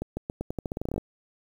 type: accelerating click train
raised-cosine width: 2 ms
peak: -17 dBFS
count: 16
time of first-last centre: 0.02-0.98 s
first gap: 150 ms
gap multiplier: 0.86
effects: 8-bit